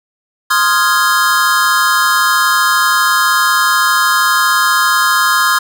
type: chord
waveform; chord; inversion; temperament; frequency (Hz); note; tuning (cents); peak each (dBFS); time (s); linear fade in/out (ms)
square; F minor seventh; second; equal; 1046.5 / 1244.5 / 1396.9 / 1661.2; C6 / Eb6 / F6 / Ab6; 0 / 0 / 0 / 0; -16; 0.5-5.59; 10
effects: none